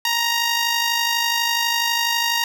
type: tone with amplitude modulation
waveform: 10% pulse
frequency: 936 Hz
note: A#5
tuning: 7 cents sharp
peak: -8 dBFS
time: 0.05-2.44 s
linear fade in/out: 2 ms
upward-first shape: sine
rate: 52.1 Hz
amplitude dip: 40%
effects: none